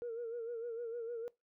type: tone with vibrato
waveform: sine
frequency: 466.2 Hz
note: A#4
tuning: in tune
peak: -37 dBFS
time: 0.02-1.28 s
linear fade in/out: 0 ms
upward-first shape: sine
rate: 6.6 Hz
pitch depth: 63 cents each way
effects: noise-tail reverb RT60 0.2 s tail -22 dB re dry + tanh soft clip ceiling -35 dBFS